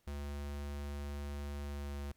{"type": "tone with pitch glide", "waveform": "square", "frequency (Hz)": [71.8, 71.18], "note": ["D2", "C#2"], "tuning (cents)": [-39, 46], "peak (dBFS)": -40, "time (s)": [0.07, 2.12], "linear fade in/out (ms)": 5, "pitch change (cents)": -15, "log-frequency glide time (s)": [1.63, 1.95], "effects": ["pink hiss -75 dBFS RMS until 2.16 s"]}